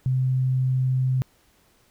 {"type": "tone", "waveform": "sine", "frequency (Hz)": 129.5, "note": "C3", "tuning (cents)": -17, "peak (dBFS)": -19, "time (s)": [0.06, 1.22], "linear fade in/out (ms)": 0, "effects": ["pink hiss -61 dBFS RMS until 1.9 s"]}